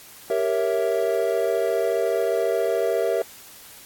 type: chord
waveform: triangle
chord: G diminished seventh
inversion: none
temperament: equal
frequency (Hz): 392 / 466.2 / 554.4 / 659.3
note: G4 / Bb4 / Db5 / Fb5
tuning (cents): 0 / 0 / 0 / 0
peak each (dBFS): -24 / -22 / -26 / -23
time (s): 0.3-3.22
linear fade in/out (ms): 2
effects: white hiss -45 dBFS RMS until 3.85 s + AAC 64 kbps